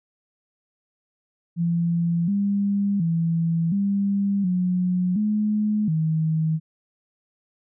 sine tone with pitch steps, 169.7 / 200.7 / 165.9 / 199.3 / 181 / 211.5 / 158.7 Hz, F3 / G3 / E3 / G3 / F#3 / G#3 / D#3, -49 / +41 / +11 / +29 / -38 / +32 / +35 cents, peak -19 dBFS, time 1.56-6.6 s, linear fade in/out 50 ms, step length 720 ms, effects none

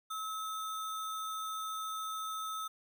sine tone with sample-and-hold, 1293 Hz, E6, 34 cents flat, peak -36 dBFS, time 0.1-2.68 s, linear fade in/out 10 ms, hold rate 4900 Hz, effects none

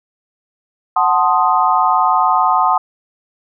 sine chord, F# diminished seventh, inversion none, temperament equal, 740 / 880 / 1046.5 / 1244.5 Hz, F#5 / A5 / C6 / Eb6, 0 / 0 / 0 / 0 cents, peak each -16 dBFS, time 0.96-2.78 s, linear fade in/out 5 ms, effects none

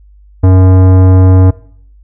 sine tone with tanh clipping, 93.2 Hz, F#2, 13 cents sharp, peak -4 dBFS, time 0.43-1.51 s, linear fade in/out 10 ms, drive 17 dB, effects noise-tail reverb RT60 0.6 s tail -20 dB re dry + added 50 Hz sine -37 dBFS peak until 2.03 s

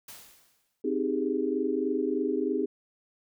white noise with exponential decay, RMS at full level -43 dBFS, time 0.08-0.82 s, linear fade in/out 5 ms, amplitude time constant 160 ms
sine chord, Ab major seventh, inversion first, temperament equal, 261.6 / 311.1 / 392 / 415.3 Hz, C4 / Eb4 / G4 / Ab4, 0 / 0 / 0 / 0 cents, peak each -31 dBFS, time 0.84-2.66 s, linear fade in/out 10 ms
effects none

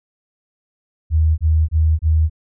sine tone bursts, 79 Hz, D#2, 27 cents sharp, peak -11 dBFS, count 4, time 1.1-2.298 s, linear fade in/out 50 ms, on 280 ms, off 26 ms, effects none

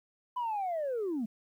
sine linear sweep, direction down, 1009 to 206 Hz, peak -29 dBFS, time 0.36-1.26 s, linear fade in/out 10 ms, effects tanh soft clip ceiling -28 dBFS + 11-bit

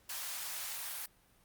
white high-pass noise, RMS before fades -41 dBFS, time 0.09-1.06 s, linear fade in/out 5 ms, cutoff 660 Hz, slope 24 dB/octave, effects pink hiss -67 dBFS RMS until 1.44 s + Opus 48 kbps

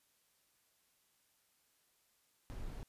brown noise, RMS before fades -44 dBFS, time 2.5-2.83 s, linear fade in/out 0 ms, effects white hiss -75 dBFS RMS until 2.88 s + resampled to 32000 Hz

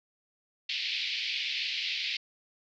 pink band-pass noise, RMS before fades -33 dBFS, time 0.69-2.17 s, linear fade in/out 5 ms, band 2200 to 4700 Hz, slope 48 dB/octave, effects none

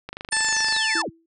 click train, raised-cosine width 0.3 ms, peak -17 dBFS, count 18, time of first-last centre 0.09-0.765 s, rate 25.2 Hz
sine linear sweep, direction down, 9080 to 30.87 Hz, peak -26 dBFS, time 0.31-1.1 s, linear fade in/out 20 ms
harmonic tone, 880 Hz, A5, in tune, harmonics 1 / 2 / 3 / 4 / 5 / 6 / 7 / 8 / 9 / 10, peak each -31 / -23 / -34 / -37 / -31 / -28 / -38 / -38 / -40 / -37 dBFS, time 0.32-1.02 s, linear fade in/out 5 ms
sine tone with exponential decay, 329.7 Hz, E4, in tune, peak -26 dBFS, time 0.95-1.26 s, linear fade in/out 5 ms, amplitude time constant 66 ms
effects none

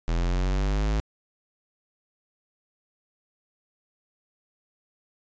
square linear sweep, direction up, 41.2 to 53.9 Hz, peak -23 dBFS, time 0.08-1 s, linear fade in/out 0 ms, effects resampled to 16000 Hz

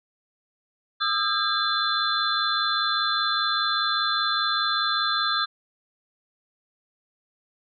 sine tone cluster, 1220 / 1325 / 1608 / 3525 / 4081 Hz, D#6 / E6 / G6 / A7 / C8, -34 / +9 / +44 / +2 / -44 cents, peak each -28 dBFS, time 1-5.46 s, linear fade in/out 20 ms, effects none

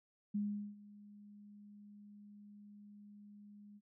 sine tone with ADSR envelope, 205.9 Hz, G#3, 15 cents flat, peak -33 dBFS, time 0.34-3.81 s, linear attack 12 ms, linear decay 400 ms, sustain -21 dB, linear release 46 ms, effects none

